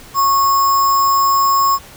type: tone with sample-and-hold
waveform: sine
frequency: 1100 Hz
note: C#6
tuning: 14 cents flat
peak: -10 dBFS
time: 0.14-1.79 s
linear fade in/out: 50 ms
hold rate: 6300 Hz
effects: pink hiss -39 dBFS RMS until 1.96 s